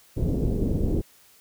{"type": "low-pass noise", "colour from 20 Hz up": "pink", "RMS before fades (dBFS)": -24, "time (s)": [0.16, 1.02], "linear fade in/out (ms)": 20, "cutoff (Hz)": 420, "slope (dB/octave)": 24, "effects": ["white hiss -56 dBFS RMS until 1.4 s"]}